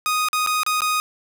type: tone with dropouts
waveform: sawtooth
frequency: 1244.5 Hz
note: D#6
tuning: in tune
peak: -15 dBFS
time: 0.06-1 s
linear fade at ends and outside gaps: 0 ms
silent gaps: 0.286-0.331 / 0.463-0.472 / 0.633-0.664 / 0.806-0.819 s
effects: none